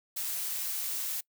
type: noise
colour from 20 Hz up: blue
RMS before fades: -34 dBFS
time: 0.16-1.21 s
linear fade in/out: 10 ms
effects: noise-tail reverb RT60 0.1 s tail -24 dB re dry